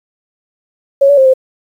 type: tone with pitch steps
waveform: sine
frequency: 553 / 570 / 530 / 522 Hz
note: C#5 / C#5 / C5 / C5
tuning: -4 / +48 / +22 / -4 cents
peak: -4 dBFS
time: 1.01-1.338 s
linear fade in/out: 10 ms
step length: 82 ms
effects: 7-bit